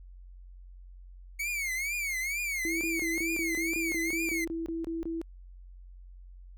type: tone with vibrato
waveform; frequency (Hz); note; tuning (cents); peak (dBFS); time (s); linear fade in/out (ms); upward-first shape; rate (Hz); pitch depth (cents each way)
45% pulse; 2217; C#7; 0; -30; 1.39-4.45; 10; triangle; 2.2; 180
type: tone bursts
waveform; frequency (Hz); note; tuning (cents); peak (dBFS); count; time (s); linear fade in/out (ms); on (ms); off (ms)
sine; 329.6; E4; 0; -31; 14; 2.65-5.215; 0; 160; 25
effects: added 45 Hz sine -46 dBFS peak until 6.57 s